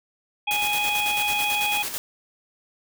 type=harmonic tone; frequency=831 Hz; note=G#5; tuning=1 cent sharp; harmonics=1 / 3 / 4; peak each=-27 / -24 / -29 dBFS; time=0.47-1.83 s; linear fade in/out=10 ms
type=noise with tremolo; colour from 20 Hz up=white; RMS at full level=-29 dBFS; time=0.51-1.98 s; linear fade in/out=0 ms; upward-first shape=square; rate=9.1 Hz; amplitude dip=50%
effects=none